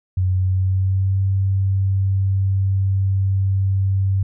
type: tone with pitch glide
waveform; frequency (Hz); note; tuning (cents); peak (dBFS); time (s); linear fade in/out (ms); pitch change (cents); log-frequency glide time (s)
sine; 92.5 to 96.71; F#2 to G2; 0 to -23; -15; 0.17-4.23; 5; +77; 0.29-1.21
effects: none